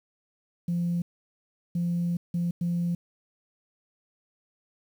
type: tone bursts at uneven times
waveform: sine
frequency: 172.8 Hz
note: F3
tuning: 18 cents flat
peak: -23 dBFS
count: 4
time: 0.68-1.02 / 1.75-2.17 / 2.34-2.51 / 2.61-2.95 s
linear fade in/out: 5 ms
effects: tanh soft clip ceiling -21 dBFS + 9-bit